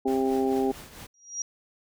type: harmonic tone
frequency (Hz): 132.6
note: C3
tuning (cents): +23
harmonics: 2 / 3 / 4 / 5 / 6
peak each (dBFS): -26 / -25 / -38 / -39 / -31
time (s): 0.05-0.72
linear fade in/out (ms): 10
type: noise with tremolo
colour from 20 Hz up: pink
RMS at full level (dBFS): -42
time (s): 0.07-1.07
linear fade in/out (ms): 10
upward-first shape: triangle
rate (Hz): 4.5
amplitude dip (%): 65
type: tone with exponential growth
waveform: sine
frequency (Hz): 5720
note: F8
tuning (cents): +41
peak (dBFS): -25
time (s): 1.14-1.42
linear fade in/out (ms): 2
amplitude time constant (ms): 60
effects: none

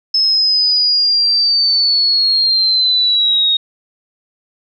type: linear sweep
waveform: sine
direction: down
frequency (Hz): 5210 to 3729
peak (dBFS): -10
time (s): 0.14-3.57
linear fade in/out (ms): 5
effects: none

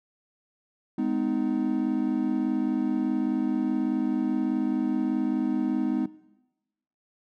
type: chord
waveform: triangle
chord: G# minor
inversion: none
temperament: equal with one note detuned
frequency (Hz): 207.7 / 252.6 / 311.1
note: G#3 / B3 / D#4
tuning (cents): 0 / +39 / 0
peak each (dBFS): -28 / -25 / -27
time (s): 0.98-6.06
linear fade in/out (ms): 5
effects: noise-tail reverb RT60 1.0 s tail -18 dB re dry

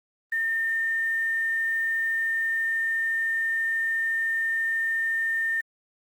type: tone with quantisation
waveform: sine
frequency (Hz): 1813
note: A#6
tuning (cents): -49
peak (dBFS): -23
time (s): 0.32-5.61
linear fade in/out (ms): 5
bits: 8
effects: Opus 24 kbps

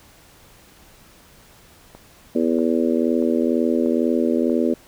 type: click train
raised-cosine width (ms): 1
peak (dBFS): -26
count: 5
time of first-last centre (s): 1.95-4.498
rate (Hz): 1.57
type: harmonic tone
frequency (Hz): 82.1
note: E2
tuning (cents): -6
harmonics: 3 / 4 / 5 / 6 / 7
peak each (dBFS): -20 / -22 / -24 / -26 / -27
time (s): 2.35-4.74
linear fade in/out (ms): 5
effects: pink hiss -50 dBFS RMS until 4.87 s

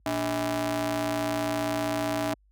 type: ring-modulated tone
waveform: sawtooth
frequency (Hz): 175.2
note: F3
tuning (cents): +6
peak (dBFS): -19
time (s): 0.06-2.34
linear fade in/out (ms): 2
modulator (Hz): 468
effects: added 50 Hz sine -47 dBFS peak until 2.51 s + high-pass 100 Hz 12 dB/octave

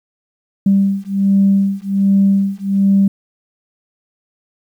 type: beating tone pair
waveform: sine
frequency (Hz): 196 / 197.3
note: G3 / G3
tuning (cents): 0 / +11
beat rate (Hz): 1.3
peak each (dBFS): -13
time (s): 0.66-3.08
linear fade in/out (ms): 5
effects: tanh soft clip ceiling -3 dBFS + 8-bit

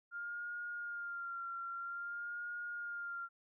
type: tone with vibrato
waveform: sine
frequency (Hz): 1400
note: F6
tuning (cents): +4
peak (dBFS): -40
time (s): 0.11-3.29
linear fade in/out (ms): 50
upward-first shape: sine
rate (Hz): 0.51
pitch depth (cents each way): 35
effects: none

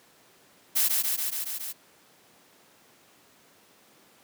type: noise with echo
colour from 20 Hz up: blue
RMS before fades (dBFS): -23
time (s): 0.75-0.89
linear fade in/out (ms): 20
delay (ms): 140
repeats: 6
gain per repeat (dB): -2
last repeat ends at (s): 1.73
effects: pink hiss -58 dBFS RMS until 4.23 s + high-pass 200 Hz 12 dB/octave

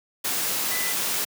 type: tone in noise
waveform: sine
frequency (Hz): 1994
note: B6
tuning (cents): +16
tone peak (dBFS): -31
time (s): 0.71-0.93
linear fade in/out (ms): 10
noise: white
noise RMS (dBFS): -26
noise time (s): 0.24-1.25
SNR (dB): -8
effects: high-pass 150 Hz 12 dB/octave

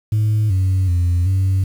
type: tone with pitch steps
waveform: sine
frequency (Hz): 107.3 / 94.2 / 87.6 / 95.3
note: A2 / F#2 / F2 / G2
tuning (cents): -43 / +32 / +6 / -48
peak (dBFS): -11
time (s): 0.12-1.64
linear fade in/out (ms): 5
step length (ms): 380
effects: tanh soft clip ceiling -12 dBFS + 7-bit

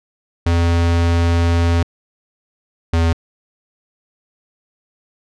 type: tone pair in turn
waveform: square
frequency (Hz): 85 / 83.01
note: F2 / E2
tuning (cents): -46 / +13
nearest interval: unison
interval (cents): 41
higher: first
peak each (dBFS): -13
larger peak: neither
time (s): 0.46-1.83 / 2.93-3.13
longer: first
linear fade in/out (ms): 5
effects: low-pass 6000 Hz 12 dB/octave

